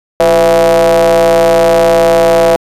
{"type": "ring-modulated tone", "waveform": "square", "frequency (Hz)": 79.3, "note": "D#2", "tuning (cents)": 33, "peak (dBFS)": -3, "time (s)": [0.2, 2.56], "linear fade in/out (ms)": 0, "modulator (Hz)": 585, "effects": ["resampled to 32000 Hz"]}